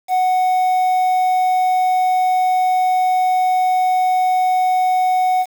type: tone with quantisation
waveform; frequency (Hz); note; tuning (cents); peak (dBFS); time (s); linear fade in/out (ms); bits
triangle; 740; F#5; 0; -11; 0.08-5.46; 50; 6
effects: none